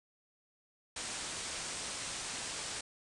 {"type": "low-pass noise", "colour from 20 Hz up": "white", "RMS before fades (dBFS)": -41, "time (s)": [0.96, 2.81], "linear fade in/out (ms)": 5, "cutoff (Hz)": 9400, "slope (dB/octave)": 96, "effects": []}